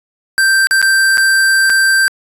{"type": "tone with dropouts", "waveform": "square", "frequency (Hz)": 1568, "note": "G6", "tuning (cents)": 0, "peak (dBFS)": -9, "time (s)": [0.38, 2.08], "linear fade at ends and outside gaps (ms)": 0, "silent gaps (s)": [[0.67, 0.71], [0.816, 0.826], [1.173, 1.18], [1.697, 1.701]], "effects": ["resampled to 32000 Hz"]}